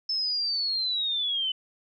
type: linear sweep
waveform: sine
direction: down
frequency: 5274 to 3000 Hz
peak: -25 dBFS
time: 0.09-1.52 s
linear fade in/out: 5 ms
effects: none